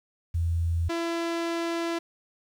sine / sawtooth tone pair in turn, 84 / 336 Hz, E2 / E4, +33 / +33 cents, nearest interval 2 octaves, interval 2400 cents, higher second, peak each -23 dBFS, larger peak neither, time 0.34-0.89 / 0.89-1.99 s, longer second, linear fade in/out 10 ms, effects low-pass 6000 Hz 12 dB/octave + 9-bit

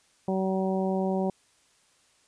harmonic tone, 189.8 Hz, F#3, 44 cents sharp, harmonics 1 / 2 / 3 / 4 / 5, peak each -27 / -30 / -32 / -34 / -40 dBFS, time 0.28-1.3 s, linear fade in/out 2 ms, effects white hiss -64 dBFS RMS until 2.27 s + resampled to 22050 Hz

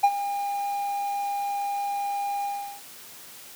triangle tone with ADSR envelope, 806 Hz, G5, 48 cents sharp, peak -11 dBFS, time 0.03-2.82 s, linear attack 11 ms, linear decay 57 ms, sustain -13 dB, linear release 380 ms, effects white hiss -45 dBFS RMS until 3.55 s + high-pass 100 Hz 12 dB/octave

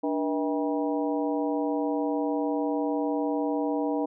harmonic tone with a mistuned harmonic, 160 Hz, D#3, 49 cents sharp, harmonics 2 / 3 / 4 / 5 / 6, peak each -27 / -31 / -33 / -35 / -37 dBFS, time 0.03-4.06 s, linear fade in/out 10 ms, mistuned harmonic 2, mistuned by -150 cents, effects none

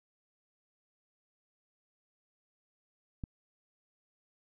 click, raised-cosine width 5 ms, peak -25 dBFS, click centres 3.238 s, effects none

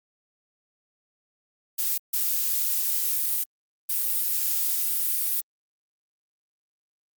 violet noise bursts at uneven times, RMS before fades -25 dBFS, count 3, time 1.78-1.98 / 2.13-3.44 / 3.89-5.41 s, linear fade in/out 10 ms, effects Opus 48 kbps

